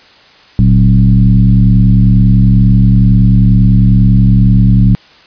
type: tone with frequency modulation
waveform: sine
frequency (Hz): 116.54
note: A#2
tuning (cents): 0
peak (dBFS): -3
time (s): 0.59-4.95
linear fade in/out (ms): 0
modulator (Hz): 70.3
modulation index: 1.2
effects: white hiss -41 dBFS RMS until 5.26 s + resampled to 11025 Hz